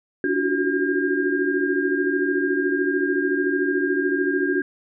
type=tone cluster; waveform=sine; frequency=287.9 / 329.4 / 361.6 / 375.2 / 1611 Hz; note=D4 / E4 / F#4 / F#4 / G6; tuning=-34 / -1 / -40 / +24 / +47 cents; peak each=-24 / -33 / -25 / -25 / -25 dBFS; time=0.24-4.62 s; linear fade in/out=2 ms; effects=none